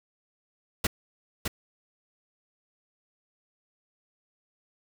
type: noise with echo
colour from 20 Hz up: pink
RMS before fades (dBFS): -25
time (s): 0.84-0.87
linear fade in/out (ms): 5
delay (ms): 610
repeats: 1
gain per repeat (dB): -5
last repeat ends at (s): 1.48
effects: none